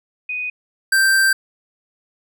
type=tone pair in turn; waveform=sine / square; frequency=2489 / 1568 Hz; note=D#7 / G6; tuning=0 / 0 cents; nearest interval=minor sixth; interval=800 cents; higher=first; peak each=-22 / -13 dBFS; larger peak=second; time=0.29-0.5 / 0.92-1.33 s; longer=second; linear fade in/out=5 ms; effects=none